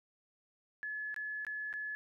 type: tone with dropouts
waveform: sine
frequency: 1711 Hz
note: A6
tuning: 49 cents flat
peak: -37 dBFS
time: 0.83-1.95 s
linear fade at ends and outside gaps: 0 ms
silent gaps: 1.143-1.163 / 1.449-1.467 / 1.728-1.738 s
effects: none